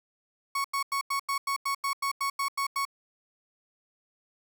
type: tone bursts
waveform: 35% pulse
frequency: 1108.7 Hz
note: C#6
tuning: in tune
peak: -25 dBFS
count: 13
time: 0.55-2.852 s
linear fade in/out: 5 ms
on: 94 ms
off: 90 ms
effects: none